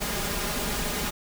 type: noise with comb filter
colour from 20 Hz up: pink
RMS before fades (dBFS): -29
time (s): 0-1.11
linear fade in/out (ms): 20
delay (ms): 4.9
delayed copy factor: +0.6
effects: none